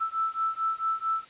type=beating tone pair; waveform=sine; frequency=1318.5 / 1323 Hz; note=E6 / E6; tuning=0 / +6 cents; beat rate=4.5 Hz; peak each=-29 dBFS; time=0-1.25 s; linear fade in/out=20 ms; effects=white hiss -52 dBFS RMS until 1.29 s + resampled to 8000 Hz